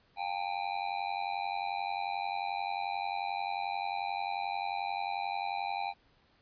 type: tone with amplitude modulation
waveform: square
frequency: 800 Hz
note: G5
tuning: 35 cents sharp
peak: -29 dBFS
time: 0.16-5.94 s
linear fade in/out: 50 ms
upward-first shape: sine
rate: 91.3 Hz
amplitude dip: 100%
effects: pink hiss -67 dBFS RMS until 6.41 s + resampled to 11025 Hz